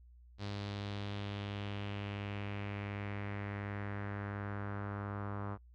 sawtooth tone with low-pass filter sweep, 101.4 Hz, G#2, 41 cents flat, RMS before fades -41 dBFS, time 0.38-5.58 s, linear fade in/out 50 ms, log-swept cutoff 4300 to 1200 Hz, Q 2.7, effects noise-tail reverb RT60 0.1 s tail -23 dB re dry + added 60 Hz sine -56 dBFS peak until 5.74 s

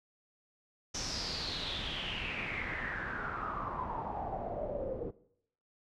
pink noise with low-pass filter sweep, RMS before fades -38 dBFS, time 0.94-5.11 s, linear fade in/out 10 ms, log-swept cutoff 5900 to 460 Hz, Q 7.5, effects noise-tail reverb RT60 0.7 s tail -19 dB re dry

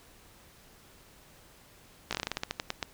slowing click train, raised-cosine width 0.2 ms, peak -13 dBFS, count 14, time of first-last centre 2.11-2.828 s, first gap 17 ms, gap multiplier 1.18, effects pink hiss -57 dBFS RMS until 2.93 s

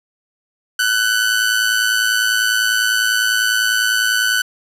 sawtooth tone with amplitude modulation, 1501 Hz, F#6, 24 cents sharp, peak -8 dBFS, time 0.79-4.42 s, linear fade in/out 5 ms, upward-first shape sine, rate 110 Hz, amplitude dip 55%, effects resampled to 32000 Hz + 7-bit

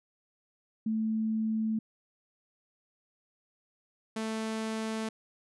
sine / sawtooth tone pair in turn, 220 / 220.8 Hz, A3 / A3, 0 / +6 cents, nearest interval unison, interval 6 cents, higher second, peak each -27 / -28 dBFS, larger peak first, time 0.86-1.79 / 4.16-5.09 s, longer neither, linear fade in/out 5 ms, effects resampled to 24000 Hz

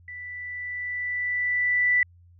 sine tone with level ramp, 1975.5 Hz, B6, in tune, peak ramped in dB -36 to -17 dBFS, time 0.08-2.03 s, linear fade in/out 2 ms, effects added 87 Hz sine -51 dBFS peak until 2.39 s

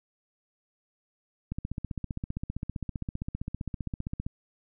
click train, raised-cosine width 5 ms, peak -20 dBFS, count 43, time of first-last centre 1.52-4.265 s, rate 15.3 Hz, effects none

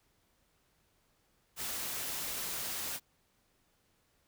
white noise, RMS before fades -38 dBFS, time 1.56-3 s, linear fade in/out 50 ms, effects pink hiss -73 dBFS RMS until 4.27 s

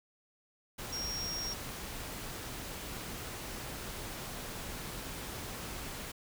sine tone in noise, 5588 Hz, F8, in tune, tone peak -36 dBFS, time 0.92-1.54 s, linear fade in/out 10 ms, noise pink, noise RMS -42 dBFS, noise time 0.78-6.12 s, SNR +3 dB, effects none

